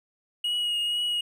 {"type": "tone with vibrato", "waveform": "triangle", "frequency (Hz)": 2889, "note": "F#7", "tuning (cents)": -42, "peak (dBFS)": -23, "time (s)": [0.44, 1.21], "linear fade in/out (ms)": 5, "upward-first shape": "triangle", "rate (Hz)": 2.1, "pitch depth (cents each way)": 22, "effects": []}